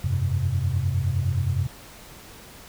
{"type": "chord", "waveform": "sine", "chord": "F suspended second", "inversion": "none", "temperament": "equal with one note detuned", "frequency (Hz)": [88.37, 98, 130.81], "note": ["F2", "G2", "C3"], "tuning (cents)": [21, 0, 0], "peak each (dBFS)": -25, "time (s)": [0.04, 1.67], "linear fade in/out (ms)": 5, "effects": ["tanh soft clip ceiling -11 dBFS", "pink hiss -45 dBFS RMS until 2.68 s"]}